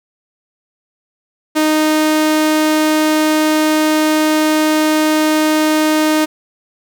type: tone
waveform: sawtooth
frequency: 309.3 Hz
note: D#4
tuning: 10 cents flat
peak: -7 dBFS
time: 1.55-6.26 s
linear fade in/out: 20 ms
effects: none